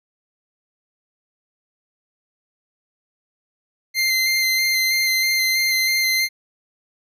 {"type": "tone with vibrato", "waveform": "25% pulse", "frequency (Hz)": 2083, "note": "C7", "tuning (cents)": -8, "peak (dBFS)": -13, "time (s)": [3.94, 6.29], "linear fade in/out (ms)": 50, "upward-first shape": "square", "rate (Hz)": 3.1, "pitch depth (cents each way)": 11, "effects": []}